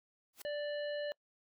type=noise with exponential growth; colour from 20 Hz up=white; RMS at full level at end=-43 dBFS; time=0.33-0.42 s; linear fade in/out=5 ms; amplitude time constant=19 ms
type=harmonic tone; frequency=587 Hz; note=D5; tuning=1 cent flat; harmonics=1 / 3 / 5 / 7; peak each=-36 / -46 / -50 / -53 dBFS; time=0.45-1.12 s; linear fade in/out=0 ms
effects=noise-tail reverb RT60 0.1 s tail -26 dB re dry